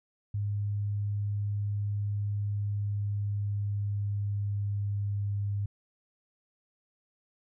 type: tone with pitch glide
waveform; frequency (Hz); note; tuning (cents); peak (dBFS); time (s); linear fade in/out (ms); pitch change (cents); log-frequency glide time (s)
sine; 102.5 to 101.26; G#2 to G#2; -22 to -43; -28; 0.34-5.66; 5; -21; 2.35-5.48
effects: none